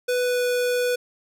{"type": "tone with pitch glide", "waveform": "square", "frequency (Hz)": [495.5, 492.6], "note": ["B4", "B4"], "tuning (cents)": [6, -5], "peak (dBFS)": -21, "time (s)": [0.08, 0.96], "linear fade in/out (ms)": 10, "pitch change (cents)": -11, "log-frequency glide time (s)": [0.2, 0.43], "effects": []}